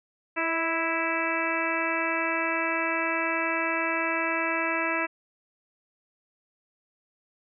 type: harmonic tone with a mistuned harmonic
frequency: 329.6 Hz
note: E4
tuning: in tune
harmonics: 1 / 2 / 3 / 4 / 5 / 6 / 7 / 8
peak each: -33 / -33 / -33 / -33 / -33 / -33 / -33 / -33 dBFS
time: 0.36-5.07 s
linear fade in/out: 20 ms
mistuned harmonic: 2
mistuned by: -29 cents
effects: none